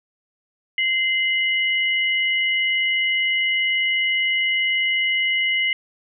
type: tone pair together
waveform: sine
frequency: 2073 / 2935 Hz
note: C7 / F#7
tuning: -17 / -15 cents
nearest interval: tritone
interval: 602 cents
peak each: -19 / -23 dBFS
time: 0.78-5.73 s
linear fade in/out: 2 ms
effects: none